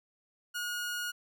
sawtooth tone, 1440 Hz, F#6, 47 cents flat, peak -30 dBFS, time 0.54-1.12 s, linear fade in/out 20 ms, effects none

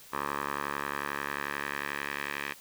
10% pulse tone with band-pass filter sweep, 71.2 Hz, C#2, 47 cents sharp, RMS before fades -35 dBFS, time 0.12-2.54 s, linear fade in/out 20 ms, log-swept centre 1200 to 2100 Hz, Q 2.1, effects white hiss -52 dBFS RMS until 2.6 s

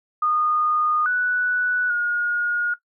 sine tone with pitch steps, 1227 / 1480 / 1435 Hz, D#6 / F#6 / F6, -25 / 0 / +47 cents, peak -18 dBFS, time 0.22-2.74 s, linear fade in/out 5 ms, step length 840 ms, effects noise-tail reverb RT60 0.1 s tail -17 dB re dry

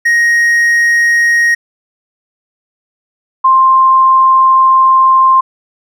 triangle / sine tone pair in turn, 1875 / 1052.3 Hz, A#6 / C6, +10 / +10 cents, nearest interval minor seventh, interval 1000 cents, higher first, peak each -5 / -4 dBFS, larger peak second, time 0.05-1.55 / 3.44-5.41 s, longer second, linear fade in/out 10 ms, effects none

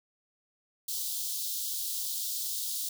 white high-pass noise, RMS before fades -34 dBFS, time 0.88-2.89 s, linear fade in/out 5 ms, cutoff 3400 Hz, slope 48 dB/octave, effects none

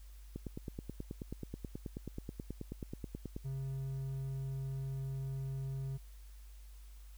click train, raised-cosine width 3 ms, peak -28 dBFS, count 29, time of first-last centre 0.36-3.364 s, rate 9.32 Hz
triangle tone, 134.7 Hz, C#3, 49 cents flat, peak -35 dBFS, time 3.44-5.98 s, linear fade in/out 20 ms
effects added 50 Hz sine -50 dBFS peak until 7.17 s + white hiss -66 dBFS RMS until 7.17 s

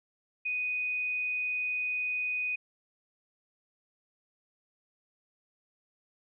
sine tone, 2489 Hz, D#7, in tune, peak -29 dBFS, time 0.45-2.56 s, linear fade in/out 10 ms, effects none

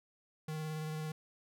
square tone with vibrato, 155.6 Hz, D#3, in tune, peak -38 dBFS, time 0.48-1.12 s, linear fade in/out 5 ms, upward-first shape square, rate 18 Hz, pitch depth 13 cents each way, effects none

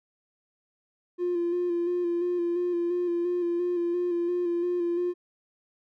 triangle tone with vibrato, 349.2 Hz, F4, in tune, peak -21 dBFS, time 1.18-5.14 s, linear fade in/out 50 ms, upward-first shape square, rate 2.9 Hz, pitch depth 25 cents each way, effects tanh soft clip ceiling -21 dBFS

